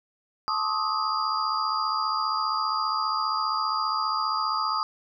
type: tone cluster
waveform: sine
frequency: 873 / 1068 / 1197 / 1272 / 4803 Hz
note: A5 / C6 / D6 / D#6 / D8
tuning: -14 / +35 / +33 / +38 / +38 cents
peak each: -33 / -31 / -32 / -27 / -32 dBFS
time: 0.48-4.83 s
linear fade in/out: 0 ms
effects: none